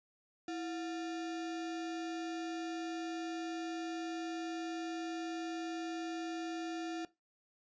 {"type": "tone with sample-and-hold", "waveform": "sine", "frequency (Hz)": 329.6, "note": "E4", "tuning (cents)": 0, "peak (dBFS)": -37, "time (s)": [0.48, 7.05], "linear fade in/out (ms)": 2, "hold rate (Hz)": 1050, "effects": ["noise-tail reverb RT60 0.2 s tail -18 dB re dry", "resampled to 16000 Hz"]}